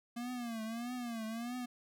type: tone with vibrato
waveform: square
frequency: 234.3 Hz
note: A#3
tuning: 9 cents sharp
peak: -39 dBFS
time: 0.16-1.66 s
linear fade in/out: 10 ms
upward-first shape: triangle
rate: 1.6 Hz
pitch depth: 130 cents each way
effects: none